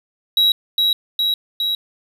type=tone with echo; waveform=triangle; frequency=3868 Hz; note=B7; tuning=37 cents flat; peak=-10 dBFS; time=0.37-0.52 s; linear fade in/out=2 ms; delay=410 ms; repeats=3; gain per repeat=-2 dB; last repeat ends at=1.75 s; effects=none